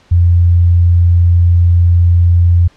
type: tone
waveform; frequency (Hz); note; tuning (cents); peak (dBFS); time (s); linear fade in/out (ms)
sine; 86.8; F2; -10; -5; 0.11-2.68; 10
effects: pink hiss -48 dBFS RMS until 2.76 s + low-pass 5000 Hz 12 dB/octave